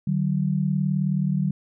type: tone pair together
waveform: sine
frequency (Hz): 150 / 188.99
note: D3 / F#3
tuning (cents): +37 / +37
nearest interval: major third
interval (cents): 400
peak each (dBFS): -23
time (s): 0.07-1.51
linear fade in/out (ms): 5
effects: none